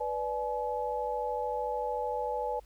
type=chord; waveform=sine; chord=G# diminished; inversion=first; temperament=equal with one note detuned; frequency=493.9 / 587.3 / 851.5 Hz; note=B4 / D5 / G#5; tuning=0 / 0 / +43 cents; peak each=-34 / -37 / -33 dBFS; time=0-2.6 s; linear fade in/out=10 ms; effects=added 50 Hz sine -52 dBFS peak until 2.65 s + pink hiss -65 dBFS RMS until 2.65 s